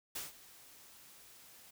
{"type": "noise with ADSR envelope", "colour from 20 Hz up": "white", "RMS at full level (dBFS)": -40, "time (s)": [0.15, 1.71], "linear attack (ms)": 8, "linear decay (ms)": 160, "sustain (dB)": -18, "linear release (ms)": 10, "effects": []}